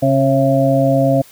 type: harmonic tone with a mistuned harmonic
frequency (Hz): 136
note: C#3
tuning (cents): -33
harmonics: 1 / 2 / 4 / 5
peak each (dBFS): -16 / -16 / -16 / -16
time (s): 0.02-1.22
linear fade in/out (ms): 10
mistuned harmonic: 5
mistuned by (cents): -19
effects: white hiss -44 dBFS RMS until 1.31 s